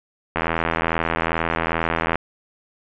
click train, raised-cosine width 0.5 ms, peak -5 dBFS, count 149, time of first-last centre 0.36-2.156 s, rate 82.4 Hz, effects resampled to 8000 Hz + 7-bit

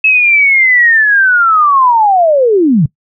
sine linear sweep, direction down, 2600 to 130.81 Hz, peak -5 dBFS, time 0.04-2.86 s, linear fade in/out 5 ms, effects noise-tail reverb RT60 0.1 s tail -21 dB re dry

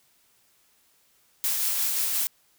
blue noise with tremolo, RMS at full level -25 dBFS, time 1.44-2.27 s, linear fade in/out 0 ms, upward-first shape sine, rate 5.7 Hz, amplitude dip 25%, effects white hiss -64 dBFS RMS until 2.58 s

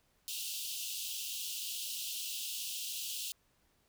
pink high-pass noise, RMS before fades -40 dBFS, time 0.28-3.32 s, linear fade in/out 0 ms, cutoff 2700 Hz, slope 96 dB/octave, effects pink hiss -73 dBFS RMS until 3.88 s

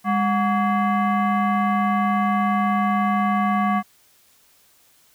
sine tone with frequency modulation, 203.9 Hz, G#3, 32 cents flat, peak -17 dBFS, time 0.04-3.83 s, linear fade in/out 50 ms, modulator 934 Hz, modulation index 1.2, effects white hiss -57 dBFS RMS until 5.14 s

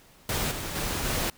pink noise with level steps, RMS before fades -28 / -34 / -30 / -28 dBFS, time 0.29-1.3 s, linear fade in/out 2 ms, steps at 0.51 / 0.75 / 1.05 s, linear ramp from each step 5 ms, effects pink hiss -56 dBFS RMS until 1.37 s

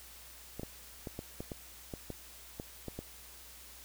clicks, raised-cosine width 2 ms, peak -26 dBFS, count 11, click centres 0.596 / 0.633 / 1.072 / 1.191 / 1.405 / 1.518 / 1.938 / 2.103 / 2.599 / 2.883 / 2.99 s, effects added 60 Hz sine -59 dBFS peak until 3.84 s + white hiss -53 dBFS RMS until 3.84 s

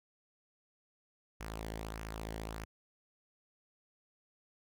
sawtooth tone with flanger, 54.6 Hz, A1, 13 cents flat, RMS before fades -43 dBFS, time 1.4-2.65 s, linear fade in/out 10 ms, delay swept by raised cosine 0.24 to 0.81 ms, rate 1.6 Hz, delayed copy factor -0.5, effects none

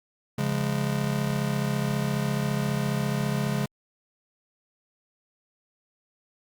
square chord, Db major, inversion none, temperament just, 138.59 / 173.24 / 207.9 Hz, Db3 / F3 / Ab3, 0 / -14 / +2 cents, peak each -28 / -33 / -30 dBFS, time 0.38-3.66 s, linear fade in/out 5 ms, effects Opus 48 kbps

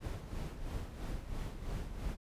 brown noise with tremolo, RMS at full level -38 dBFS, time 0-2.17 s, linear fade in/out 50 ms, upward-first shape sine, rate 3 Hz, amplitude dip 60%, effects resampled to 32000 Hz

